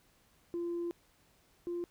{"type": "tone pair in turn", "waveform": "sine", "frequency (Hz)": [343.9, 347.5], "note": ["F4", "F4"], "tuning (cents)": [-27, -9], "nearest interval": "unison", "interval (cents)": 18, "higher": "second", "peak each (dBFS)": [-32, -33], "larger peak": "first", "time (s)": [[0.54, 0.91], [1.67, 1.84]], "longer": "first", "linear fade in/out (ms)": 0, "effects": ["tanh soft clip ceiling -31 dBFS", "pink hiss -68 dBFS RMS until 1.9 s"]}